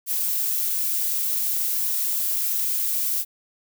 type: noise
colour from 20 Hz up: violet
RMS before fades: -24 dBFS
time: 0.06-3.25 s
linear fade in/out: 50 ms
effects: none